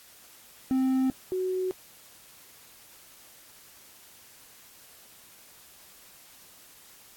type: tone pair in turn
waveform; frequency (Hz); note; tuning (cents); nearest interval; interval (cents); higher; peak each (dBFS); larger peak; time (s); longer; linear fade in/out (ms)
triangle / sine; 261.6 / 371.3; C4 / F#4; 0 / +6; tritone; 606; second; -20 / -26; first; 0.71-1.1 / 1.32-1.71; neither; 0
effects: white hiss -53 dBFS RMS until 7.16 s + AAC 64 kbps